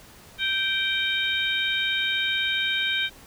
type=harmonic tone with a mistuned harmonic; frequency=781 Hz; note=G5; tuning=7 cents flat; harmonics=2 / 3 / 4 / 5; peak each=-28 / -28 / -28 / -28 dBFS; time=0.38-3.1 s; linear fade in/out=50 ms; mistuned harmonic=5; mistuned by=-81 cents; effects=pink hiss -49 dBFS RMS until 3.26 s